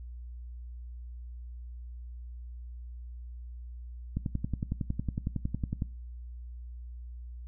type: click train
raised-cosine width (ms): 5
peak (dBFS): -18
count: 19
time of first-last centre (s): 4.17-5.821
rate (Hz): 10.9
effects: noise-tail reverb RT60 0.4 s tail -21 dB re dry + added 60 Hz sine -40 dBFS peak until 7.47 s